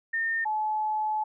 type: tone pair in turn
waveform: sine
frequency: 1820 / 858.9 Hz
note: A#6 / A5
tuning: -42 / -42 cents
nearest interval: octave + minor second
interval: 1300 cents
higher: first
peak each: -25 dBFS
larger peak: neither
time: 0.13-0.45 / 0.45-1.24 s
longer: second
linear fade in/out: 10 ms
effects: none